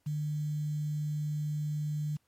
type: tone with quantisation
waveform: sine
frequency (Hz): 150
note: D3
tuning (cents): +37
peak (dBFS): -30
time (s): 0.06-2.17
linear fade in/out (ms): 10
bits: 9
effects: pink hiss -75 dBFS RMS until 2.27 s + MP3 64 kbps